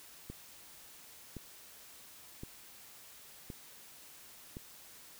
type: click train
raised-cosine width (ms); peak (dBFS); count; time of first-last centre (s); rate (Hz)
3; -30; 5; 0.3-4.569; 0.937
effects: white hiss -55 dBFS RMS until 5.19 s